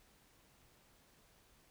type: silence
effects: pink hiss -68 dBFS RMS until 1.7 s